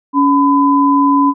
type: tone pair together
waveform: sine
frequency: 281 / 1006 Hz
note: C#4 / B5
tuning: +24 / +32 cents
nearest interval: octave + minor seventh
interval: 2208 cents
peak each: -10 / -11 dBFS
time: 0.13-1.34 s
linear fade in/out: 50 ms
effects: none